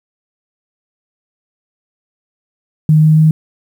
sine tone with pitch steps, 154.7 / 155.78 / 156.86 Hz, D#3 / D#3 / D#3, -10 / +2 / +14 cents, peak -5 dBFS, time 2.89-3.31 s, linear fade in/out 2 ms, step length 140 ms, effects 7-bit

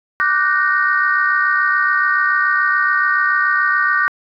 sine tone cluster, 1171 / 1470 / 1537 / 1855 Hz, D6 / F#6 / G6 / A#6, -5 / -12 / -35 / -9 cents, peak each -18 dBFS, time 0.2-4.08 s, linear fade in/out 0 ms, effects tanh soft clip ceiling -3 dBFS

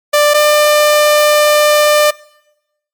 sawtooth tone pair in turn, 591 / 597.5 Hz, D5 / D5, +11 / +30 cents, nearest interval unison, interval 19 cents, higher second, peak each -3 dBFS, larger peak neither, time 0.13-0.34 / 0.34-2.11 s, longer second, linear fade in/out 10 ms, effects noise-tail reverb RT60 0.9 s tail -22 dB re dry + MP3 96 kbps

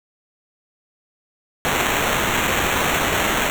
blue noise with sample-and-hold, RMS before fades -20 dBFS, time 1.65-3.5 s, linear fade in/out 0 ms, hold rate 4900 Hz, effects none

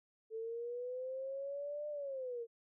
sine linear two-way sweep, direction up then down, 440 to 599 to 454.8 Hz, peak -39 dBFS, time 0.3-2.47 s, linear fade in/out 50 ms, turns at 1.89 s, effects none

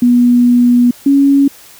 sine tone pair in turn, 243.3 / 278.3 Hz, B3 / C#4, -26 / +7 cents, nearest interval major second, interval 233 cents, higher second, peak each -5 dBFS, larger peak neither, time 0.02-0.91 / 1.06-1.48 s, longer first, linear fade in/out 5 ms, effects white hiss -39 dBFS RMS until 1.79 s

